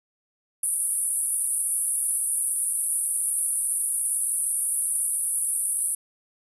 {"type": "band-pass noise", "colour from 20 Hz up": "pink", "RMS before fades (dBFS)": -26, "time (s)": [0.63, 5.95], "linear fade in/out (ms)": 5, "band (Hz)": [9200, 11000], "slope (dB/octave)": 96, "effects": []}